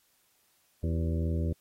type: harmonic tone with a mistuned harmonic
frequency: 82.41 Hz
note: E2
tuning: in tune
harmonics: 1 / 2 / 3 / 4 / 5 / 6 / 7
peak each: -28 / -34 / -38 / -40 / -42 / -44 / -45 dBFS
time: 0.83-1.53 s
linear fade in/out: 5 ms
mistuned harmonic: 5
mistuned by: -70 cents
effects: white hiss -69 dBFS RMS until 1.6 s + AAC 48 kbps